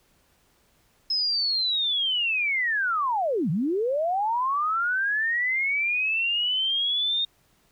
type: linear two-way sweep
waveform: sine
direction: down then up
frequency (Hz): 5180 to 142.1 to 3690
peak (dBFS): -22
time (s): 1.1-7.25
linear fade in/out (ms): 5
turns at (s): 3.5
effects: pink hiss -64 dBFS RMS until 7.71 s